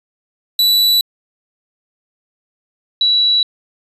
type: tone pair in turn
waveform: 45% pulse / sine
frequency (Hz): 3951 / 3924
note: B7 / B7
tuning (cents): 0 / -12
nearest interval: unison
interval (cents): 12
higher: first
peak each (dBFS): -10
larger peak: neither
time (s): 0.59-1.01 / 3.01-3.43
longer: neither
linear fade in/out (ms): 2
effects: resampled to 32000 Hz